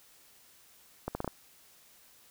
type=accelerating click train; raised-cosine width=1 ms; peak=-19 dBFS; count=5; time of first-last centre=1.08-1.277 s; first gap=70 ms; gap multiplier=0.77; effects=white hiss -60 dBFS RMS until 2.3 s